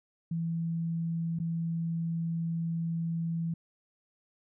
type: tone with dropouts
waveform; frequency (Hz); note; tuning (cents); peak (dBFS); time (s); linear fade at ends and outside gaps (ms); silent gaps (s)
sine; 166; E3; +12; -29; 0.31-3.54; 5; 1.389-1.399
effects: none